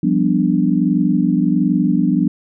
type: chord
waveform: sine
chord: G dominant seventh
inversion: third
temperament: equal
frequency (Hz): 174.61 / 196 / 246.9 / 293.7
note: F3 / G3 / B3 / D4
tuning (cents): 0 / 0 / 0 / 0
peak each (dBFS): -18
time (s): 0.03-2.28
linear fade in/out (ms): 5
effects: none